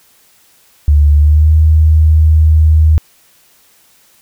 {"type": "tone with pitch glide", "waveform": "sine", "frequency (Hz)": [73.42, 78.24], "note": ["D2", "D#2"], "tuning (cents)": [0, 10], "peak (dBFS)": -4, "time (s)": [0.88, 2.98], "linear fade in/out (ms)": 0, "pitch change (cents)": 110, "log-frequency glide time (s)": [1.15, 1.53], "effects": ["white hiss -49 dBFS RMS until 4.21 s"]}